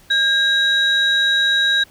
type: tone pair together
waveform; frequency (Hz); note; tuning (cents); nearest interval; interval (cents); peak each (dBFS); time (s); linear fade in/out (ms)
sine; 1616 / 3844; G#6 / B7; -48 / -48; octave + minor third; 1500; -15; 0.1-1.84; 10
effects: tanh soft clip ceiling -8 dBFS + pink hiss -50 dBFS RMS until 1.9 s